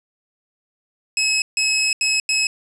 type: tone bursts at uneven times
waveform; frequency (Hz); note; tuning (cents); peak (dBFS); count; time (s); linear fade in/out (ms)
20% pulse; 2571; E7; -44; -12; 4; 1.17-1.42 / 1.57-1.93 / 2.01-2.2 / 2.29-2.47; 2
effects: resampled to 24000 Hz + 7-bit